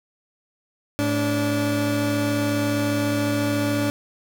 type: tone pair together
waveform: 30% pulse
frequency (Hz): 107.94 / 289.5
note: A2 / D4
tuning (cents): -33 / -25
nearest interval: octave + perfect fourth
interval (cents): 1708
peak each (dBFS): -23 / -19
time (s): 0.99-3.9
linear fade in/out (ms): 0
effects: none